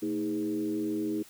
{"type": "tone with frequency modulation", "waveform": "sine", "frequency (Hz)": 316.3, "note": "D#4", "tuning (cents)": 29, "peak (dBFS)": -28, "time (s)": [0.02, 1.23], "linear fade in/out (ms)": 10, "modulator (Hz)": 92.3, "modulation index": 0.88, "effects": ["white hiss -54 dBFS RMS until 1.29 s"]}